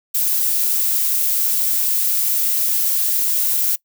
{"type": "noise", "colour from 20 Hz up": "violet", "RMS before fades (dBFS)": -18, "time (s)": [0.14, 3.76], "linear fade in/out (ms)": 10, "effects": ["noise-tail reverb RT60 0.1 s tail -22 dB re dry"]}